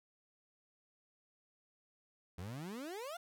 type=exponential sweep; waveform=30% pulse; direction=up; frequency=82.41 to 722 Hz; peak=-40 dBFS; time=2.38-3.17 s; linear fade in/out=5 ms; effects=none